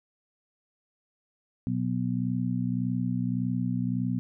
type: harmonic tone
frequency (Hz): 61.74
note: B1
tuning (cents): 0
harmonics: 2 / 3 / 4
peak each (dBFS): -30 / -30 / -30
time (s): 1.67-4.19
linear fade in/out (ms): 0
effects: none